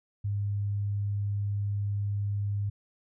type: tone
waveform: sine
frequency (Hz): 101.6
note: G#2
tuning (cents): -38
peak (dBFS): -27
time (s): 0.24-2.7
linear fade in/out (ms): 10
effects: none